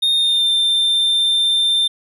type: tone with pitch glide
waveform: triangle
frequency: 3681 to 3584 Hz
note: A#7 to A7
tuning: -23 to +31 cents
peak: -12 dBFS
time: 0.02-1.88 s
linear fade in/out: 10 ms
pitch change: -46 cents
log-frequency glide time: 0.13-0.5 s
effects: none